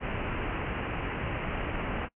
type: low-pass noise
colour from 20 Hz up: pink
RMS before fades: -33 dBFS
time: 0-2.09 s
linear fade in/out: 50 ms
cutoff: 2900 Hz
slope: 96 dB/octave
effects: noise-tail reverb RT60 0.1 s tail -24 dB re dry